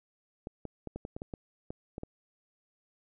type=clicks; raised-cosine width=2 ms; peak=-25 dBFS; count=11; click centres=0.471 / 0.653 / 0.873 / 0.96 / 1.051 / 1.165 / 1.219 / 1.338 / 1.705 / 1.981 / 2.034 s; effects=none